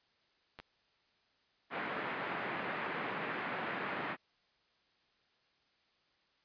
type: clicks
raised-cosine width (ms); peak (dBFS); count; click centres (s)
0.3; -31; 2; 0.589 / 0.6
type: band-pass noise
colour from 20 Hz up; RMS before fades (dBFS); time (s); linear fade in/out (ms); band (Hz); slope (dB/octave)
white; -39; 1.7-4.17; 50; 140 to 2100; 24
effects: white hiss -73 dBFS RMS until 6.44 s + resampled to 11025 Hz